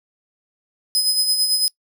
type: tone with tremolo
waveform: sawtooth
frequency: 5040 Hz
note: D#8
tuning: 21 cents sharp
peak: -12 dBFS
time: 0.95-1.68 s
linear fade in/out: 0 ms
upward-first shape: sine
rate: 9 Hz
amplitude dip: 50%
effects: noise-tail reverb RT60 0.1 s tail -22 dB re dry